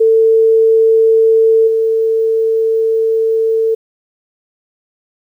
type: tone with level steps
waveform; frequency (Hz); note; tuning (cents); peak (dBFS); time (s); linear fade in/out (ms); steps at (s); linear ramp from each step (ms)
sine; 447.3; A4; +28; -6 / -10; 0-3.75; 10; 1.67; 10
effects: 8-bit